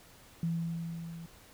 sine tone with level ramp, 166.8 Hz, E3, 21 cents sharp, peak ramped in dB -28 to -42 dBFS, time 0.43-1.26 s, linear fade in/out 2 ms, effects pink hiss -57 dBFS RMS until 1.53 s

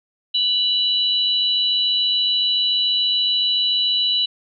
sine tone pair together, 2960 / 3947 Hz, F#7 / B7, 0 / -2 cents, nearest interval perfect fourth, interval 498 cents, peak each -19 dBFS, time 0.34-4.26 s, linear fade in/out 10 ms, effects none

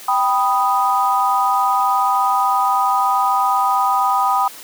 sine chord, G augmented, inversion none, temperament equal, 784 / 987.8 / 1244.5 Hz, G5 / B5 / D#6, 0 / 0 / 0 cents, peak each -18 dBFS, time 0.08-4.48 s, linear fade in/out 5 ms, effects white hiss -37 dBFS RMS until 4.63 s + high-pass 200 Hz 12 dB/octave

